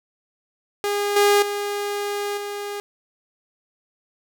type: tone with level steps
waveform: sawtooth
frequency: 408.3 Hz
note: G#4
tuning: 29 cents flat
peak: -17 / -10 / -20 / -24 dBFS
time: 0.84-2.8 s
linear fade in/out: 0 ms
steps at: 1.16 / 1.42 / 2.37 s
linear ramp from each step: 5 ms
effects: none